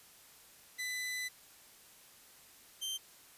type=tone pair in turn; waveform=sawtooth; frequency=2002 / 3132 Hz; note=B6 / G7; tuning=+23 / -2 cents; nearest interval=minor sixth; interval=775 cents; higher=second; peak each=-33 / -33 dBFS; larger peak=neither; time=0.78-1.29 / 2.81-2.98 s; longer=first; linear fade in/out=20 ms; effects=white hiss -59 dBFS RMS until 3.37 s + resampled to 32000 Hz